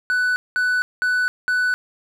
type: tone bursts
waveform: triangle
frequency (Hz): 1491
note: F#6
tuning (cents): +13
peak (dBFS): -15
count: 4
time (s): 0.1-1.74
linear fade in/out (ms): 0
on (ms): 260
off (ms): 200
effects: none

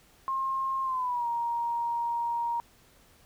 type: tone with pitch glide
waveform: sine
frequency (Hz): 1067 to 939.7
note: C6 to A#5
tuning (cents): +34 to +14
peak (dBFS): -27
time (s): 0.28-2.6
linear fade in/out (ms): 0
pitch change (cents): -220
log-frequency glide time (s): 0.83-1.27
effects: pink hiss -60 dBFS RMS until 3.25 s

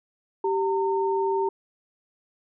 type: tone pair together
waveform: sine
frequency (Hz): 388.8 / 913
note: G4 / A#5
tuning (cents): -14 / -36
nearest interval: octave + minor third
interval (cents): 1478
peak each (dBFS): -23 / -26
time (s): 0.44-1.49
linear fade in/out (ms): 5
effects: none

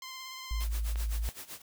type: tone with vibrato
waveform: 10% pulse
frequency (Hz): 1043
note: C6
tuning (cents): -6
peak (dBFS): -33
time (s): 0.02-0.64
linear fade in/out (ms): 2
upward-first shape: sine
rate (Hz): 17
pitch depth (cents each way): 19
type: tone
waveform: sine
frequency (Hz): 54.8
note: A1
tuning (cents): -6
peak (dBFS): -29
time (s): 0.51-1.29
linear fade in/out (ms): 0
type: noise with tremolo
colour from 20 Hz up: white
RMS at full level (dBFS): -42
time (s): 0.6-1.62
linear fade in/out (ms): 5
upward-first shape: sine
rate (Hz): 7.8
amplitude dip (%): 85
type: clicks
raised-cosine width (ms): 0.3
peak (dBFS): -27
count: 2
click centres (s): 0.958 / 1.289
effects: none

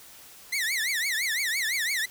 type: tone with vibrato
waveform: sawtooth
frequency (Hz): 1975.5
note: B6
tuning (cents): 0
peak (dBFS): -22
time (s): 0.52-2.06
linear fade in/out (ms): 10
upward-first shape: triangle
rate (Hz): 5.9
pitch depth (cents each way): 270
effects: white hiss -49 dBFS RMS until 2.1 s

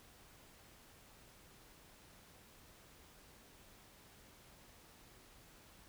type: silence
effects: pink hiss -62 dBFS RMS until 5.88 s

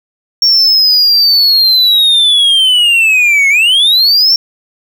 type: linear two-way sweep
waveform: triangle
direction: down then up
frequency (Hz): 5520 to 2160 to 5520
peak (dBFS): -4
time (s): 0.42-4.36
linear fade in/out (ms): 2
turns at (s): 3.49
effects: 7-bit

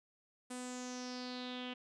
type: tone with low-pass filter sweep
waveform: sawtooth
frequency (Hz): 250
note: B3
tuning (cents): +21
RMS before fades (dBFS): -44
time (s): 0.5-1.74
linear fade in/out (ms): 10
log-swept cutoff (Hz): 9000 to 3000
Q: 5.5
effects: none

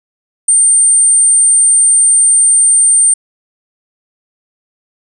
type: tone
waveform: sine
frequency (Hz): 8870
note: C#9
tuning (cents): 0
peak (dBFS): -5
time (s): 0.48-3.14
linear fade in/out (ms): 5
effects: none

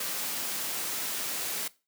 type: high-pass noise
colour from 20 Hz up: white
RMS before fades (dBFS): -33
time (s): 0-1.68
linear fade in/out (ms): 5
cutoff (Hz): 170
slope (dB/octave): 12
effects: noise-tail reverb RT60 0.3 s tail -20 dB re dry

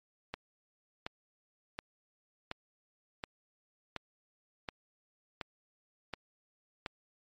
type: click train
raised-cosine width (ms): 0.3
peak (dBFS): -21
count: 10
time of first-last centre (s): 0.34-6.862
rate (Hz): 1.38
effects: MP3 48 kbps

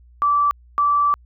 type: tone pair in turn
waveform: sine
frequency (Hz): 1161 / 1161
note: D6 / D6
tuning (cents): -20 / -20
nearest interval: unison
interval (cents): 0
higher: neither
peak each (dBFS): -14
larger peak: neither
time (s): 0.22-0.51 / 0.78-1.14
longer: second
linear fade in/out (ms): 0
effects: added 60 Hz sine -46 dBFS peak until 1.25 s

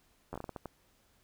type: slowing click train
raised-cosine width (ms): 1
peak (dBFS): -26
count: 9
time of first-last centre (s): 0.33-0.657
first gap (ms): 11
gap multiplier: 1.36
effects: pink hiss -69 dBFS RMS until 1.23 s

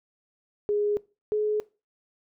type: tone pair in turn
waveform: sine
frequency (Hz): 414.5 / 423.9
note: G#4 / G#4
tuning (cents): -3 / +35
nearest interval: unison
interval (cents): 38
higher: second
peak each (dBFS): -22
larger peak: neither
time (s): 0.69-0.97 / 1.32-1.6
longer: neither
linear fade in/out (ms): 0
effects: noise-tail reverb RT60 0.3 s tail -21 dB re dry

